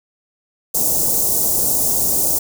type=band-stop noise; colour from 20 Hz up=white; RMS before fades=-17 dBFS; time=0.74-2.39 s; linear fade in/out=10 ms; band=730 to 6300 Hz; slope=24 dB/octave; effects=none